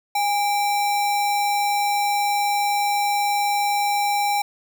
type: tone with sample-and-hold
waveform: sine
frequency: 819 Hz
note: G#5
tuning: 24 cents flat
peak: -18 dBFS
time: 0.15-4.42 s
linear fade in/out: 5 ms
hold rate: 3150 Hz
effects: none